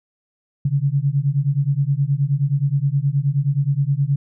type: beating tone pair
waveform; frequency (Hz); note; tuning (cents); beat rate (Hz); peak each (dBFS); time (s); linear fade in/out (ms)
sine; 135.8 / 145.3; C#3 / D3; -35 / -18; 9.5; -19; 0.65-4.16; 5
effects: none